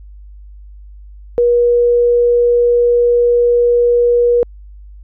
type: tone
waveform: sine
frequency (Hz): 480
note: B4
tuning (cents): -49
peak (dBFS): -8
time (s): 1.38-4.43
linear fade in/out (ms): 0
effects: added 50 Hz sine -33 dBFS peak until 5.03 s